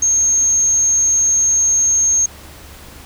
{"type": "tone", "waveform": "sine", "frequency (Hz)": 6440, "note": "G8", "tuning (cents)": 46, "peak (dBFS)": -11, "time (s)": [0.02, 2.26], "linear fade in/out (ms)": 5, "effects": ["added 72 Hz sine -40 dBFS peak until 3.05 s", "pink hiss -39 dBFS RMS until 3.05 s"]}